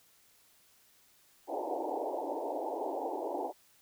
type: band-pass noise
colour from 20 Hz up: white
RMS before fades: -36 dBFS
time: 1.47-3.53 s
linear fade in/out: 50 ms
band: 280 to 910 Hz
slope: 96 dB/octave
effects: white hiss -65 dBFS RMS until 3.81 s